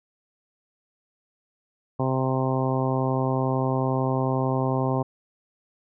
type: harmonic tone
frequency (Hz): 131.1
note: C3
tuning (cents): +4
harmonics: 1 / 2 / 3 / 4 / 5 / 6 / 7 / 8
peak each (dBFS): -25 / -28 / -30 / -31 / -32 / -33 / -33 / -34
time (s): 1.99-5.03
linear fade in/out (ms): 10
effects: none